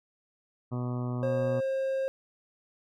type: harmonic tone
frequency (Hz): 123.47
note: B2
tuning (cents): 0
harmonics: 1 / 2 / 3 / 4 / 5 / 6 / 7 / 8 / 9 / 10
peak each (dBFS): -31 / -35 / -42 / -47 / -45 / -49 / -52 / -50 / -48 / -51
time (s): 0.71-1.61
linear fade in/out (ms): 20
type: tone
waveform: triangle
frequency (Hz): 534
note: C5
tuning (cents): +35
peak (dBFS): -25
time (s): 1.23-2.08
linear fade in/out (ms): 0
effects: none